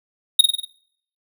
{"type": "tone with echo", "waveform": "square", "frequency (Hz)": 3729, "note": "A#7", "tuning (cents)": 0, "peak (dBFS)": -6, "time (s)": [0.39, 0.41], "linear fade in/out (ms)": 5, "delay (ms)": 48, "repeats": 5, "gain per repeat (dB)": -4, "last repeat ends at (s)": 0.65, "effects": ["noise-tail reverb RT60 0.6 s tail -19 dB re dry"]}